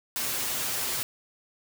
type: noise with comb filter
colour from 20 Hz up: white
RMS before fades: -30 dBFS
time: 0.16-1.03 s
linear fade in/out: 0 ms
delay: 7.8 ms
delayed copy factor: +0.75
effects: none